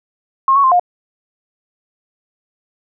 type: tone with pitch steps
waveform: sine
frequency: 1073 / 1114 / 1050 / 712 Hz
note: C6 / C#6 / C6 / F5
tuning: +43 / +8 / +6 / +33 cents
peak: -8 dBFS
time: 0.48-0.796 s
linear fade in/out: 2 ms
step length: 79 ms
effects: none